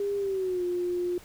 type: tone with pitch glide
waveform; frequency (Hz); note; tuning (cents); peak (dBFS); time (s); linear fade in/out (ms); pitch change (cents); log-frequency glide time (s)
sine; 402.9 to 354.8; G4 to F4; +48 to +27; -26; 0-1.18; 2; -221; 0.17-0.64
effects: pink hiss -52 dBFS RMS until 1.24 s